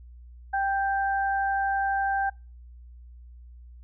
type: tone pair together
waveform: sine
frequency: 786 / 1572 Hz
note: G5 / G6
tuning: +4 / +4 cents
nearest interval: octave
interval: 1200 cents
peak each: -24 / -29 dBFS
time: 0.53-2.3 s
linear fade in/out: 10 ms
effects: noise-tail reverb RT60 0.3 s tail -25 dB re dry + added 60 Hz sine -44 dBFS peak until 3.83 s